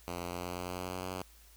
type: tone with pitch glide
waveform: 5% pulse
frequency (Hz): 87.31 to 92.23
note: F2 to F#2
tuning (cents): 0 to -5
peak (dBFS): -26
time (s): 0.08-1.22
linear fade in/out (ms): 0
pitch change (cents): +95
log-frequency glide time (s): 0.19-1.06
effects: added 54 Hz sine -58 dBFS peak until 1.56 s + white hiss -61 dBFS RMS until 1.56 s